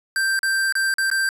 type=tone with dropouts; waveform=square; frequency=1571 Hz; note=G6; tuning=3 cents sharp; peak=-19 dBFS; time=0.16-1.29 s; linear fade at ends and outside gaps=1 ms; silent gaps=0.391-0.431 / 0.724-0.753 / 0.94-0.983 / 1.101-1.114 s; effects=resampled to 32000 Hz